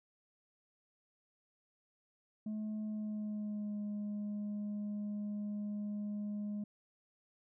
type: tone with pitch glide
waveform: sine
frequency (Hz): 214.2 to 207.3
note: A3 to G#3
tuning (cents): -46 to -3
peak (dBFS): -34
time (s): 2.46-6.64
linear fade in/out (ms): 5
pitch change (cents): -57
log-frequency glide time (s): 2.84-3.79
effects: tanh soft clip ceiling -36 dBFS